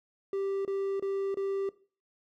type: tone bursts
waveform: triangle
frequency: 392 Hz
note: G4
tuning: in tune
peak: -27 dBFS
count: 4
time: 0.33-1.691 s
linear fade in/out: 2 ms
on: 320 ms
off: 27 ms
effects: noise-tail reverb RT60 0.4 s tail -18 dB re dry